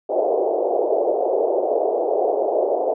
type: band-pass noise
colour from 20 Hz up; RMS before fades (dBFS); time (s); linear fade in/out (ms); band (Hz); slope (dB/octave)
pink; -20; 0.09-2.94; 10; 380 to 720; 48
effects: none